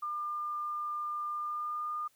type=tone with pitch glide; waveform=sine; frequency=1201 to 1214.3 Hz; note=D6 to D#6; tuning=+38 to -43 cents; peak=-33 dBFS; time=0.02-2.08 s; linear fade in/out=10 ms; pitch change=+19 cents; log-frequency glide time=1.38-1.9 s; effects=white hiss -69 dBFS RMS until 2.15 s